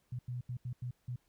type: tone bursts at uneven times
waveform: sine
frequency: 123.47 Hz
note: B2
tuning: in tune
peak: -36 dBFS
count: 6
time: 0.12-0.19 / 0.28-0.41 / 0.49-0.57 / 0.65-0.73 / 0.82-0.91 / 1.08-1.16 s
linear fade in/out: 5 ms
effects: pink hiss -75 dBFS RMS until 1.28 s